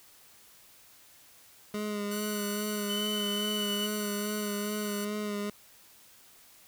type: tone with vibrato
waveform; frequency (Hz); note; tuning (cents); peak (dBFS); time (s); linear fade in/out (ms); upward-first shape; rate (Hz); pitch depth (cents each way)
25% pulse; 207.7; G#3; 0; -28; 1.74-5.5; 2; sine; 2.4; 27
type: tone with tremolo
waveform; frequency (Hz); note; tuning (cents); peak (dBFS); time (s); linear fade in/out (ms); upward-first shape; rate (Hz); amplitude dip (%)
5% pulse; 1480; F#6; 0; -25; 2.11-5.05; 5; triangle; 0.66; 30
type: tone with pitch glide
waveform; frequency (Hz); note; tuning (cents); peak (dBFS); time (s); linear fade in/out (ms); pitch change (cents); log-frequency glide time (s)
triangle; 3005 to 2969; F#7 to F#7; +26 to +5; -31; 2.89-3.87; 10; -21; 3.39-3.64
effects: white hiss -57 dBFS RMS until 6.67 s